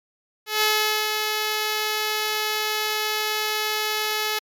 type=tone with ADSR envelope; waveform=5% pulse; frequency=428.4 Hz; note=A4; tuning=46 cents flat; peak=-6 dBFS; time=0.46-4.39 s; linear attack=160 ms; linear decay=460 ms; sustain=-5 dB; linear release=6 ms; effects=MP3 96 kbps